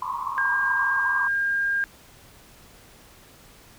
white band-pass noise, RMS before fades -29 dBFS, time 0.02-1.28 s, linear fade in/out 5 ms, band 970 to 1100 Hz, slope 96 dB/octave
sine tone, 1609 Hz, G6, 45 cents sharp, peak -21 dBFS, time 0.38-1.84 s, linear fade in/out 0 ms
effects pink hiss -51 dBFS RMS until 3.78 s

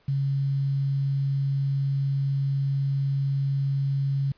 sine tone with quantisation, 137.9 Hz, C#3, 9 cents flat, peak -22 dBFS, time 0.08-4.32 s, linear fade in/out 5 ms, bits 8, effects pink hiss -63 dBFS RMS until 4.37 s + resampled to 11025 Hz

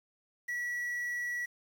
triangle tone with quantisation, 1937 Hz, B6, 34 cents flat, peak -31 dBFS, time 0.48-1.46 s, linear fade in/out 10 ms, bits 9, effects none

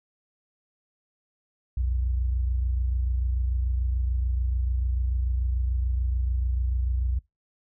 sine tone pair together, 61.8 / 88.65 Hz, B1 / F2, +2 / +26 cents, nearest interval tritone, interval 624 cents, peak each -23 / -34 dBFS, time 1.77-7.19 s, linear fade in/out 5 ms, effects noise-tail reverb RT60 0.2 s tail -22 dB re dry

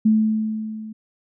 sine tone with level ramp, 217.6 Hz, A3, 19 cents flat, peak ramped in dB -11 to -32 dBFS, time 0.05-0.93 s, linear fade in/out 10 ms, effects none

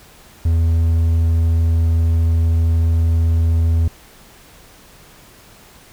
triangle tone, 82.41 Hz, E2, in tune, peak -10 dBFS, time 0.45-3.88 s, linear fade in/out 5 ms, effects pink hiss -45 dBFS RMS until 5.92 s

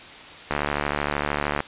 click train, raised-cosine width 0.5 ms, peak -8 dBFS, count 81, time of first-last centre 0.51-1.604 s, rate 73.1 Hz, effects white hiss -41 dBFS RMS until 1.67 s + resampled to 8000 Hz

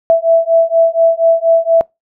sine beating tone pair, 659.3 / 663.5 Hz, E5 / E5, 0 / +11 cents, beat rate 4.2 Hz, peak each -10 dBFS, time 0.1-1.81 s, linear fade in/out 0 ms, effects noise-tail reverb RT60 0.2 s tail -25 dB re dry

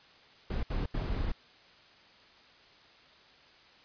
brown noise bursts at uneven times, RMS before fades -32 dBFS, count 3, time 0.5-0.63 / 0.7-0.86 / 0.94-1.32 s, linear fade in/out 5 ms, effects white hiss -58 dBFS RMS until 3.84 s + resampled to 11025 Hz

